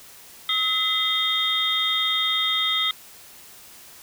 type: tone cluster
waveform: sine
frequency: 1283 / 2035 / 3235 / 3656 Hz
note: E6 / C7 / G#7 / A#7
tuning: -47 / -49 / -46 / -34 cents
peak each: -29 / -28 / -25 / -23 dBFS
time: 0.49-2.91 s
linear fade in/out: 2 ms
effects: white hiss -46 dBFS RMS until 4.02 s